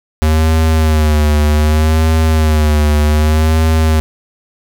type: tone with vibrato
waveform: square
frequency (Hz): 77.3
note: D#2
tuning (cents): -11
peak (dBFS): -9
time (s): 0.22-4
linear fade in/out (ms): 0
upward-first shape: sine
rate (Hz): 0.65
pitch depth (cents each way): 57
effects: none